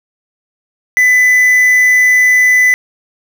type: tone with quantisation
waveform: triangle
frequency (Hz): 2000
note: B6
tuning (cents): +21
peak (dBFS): -4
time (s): 0.97-2.74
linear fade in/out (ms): 0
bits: 4
effects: none